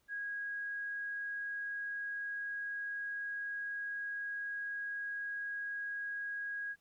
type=tone; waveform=sine; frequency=1646 Hz; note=G#6; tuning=16 cents flat; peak=-37 dBFS; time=0.08-6.76 s; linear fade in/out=50 ms; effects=pink hiss -75 dBFS RMS until 6.8 s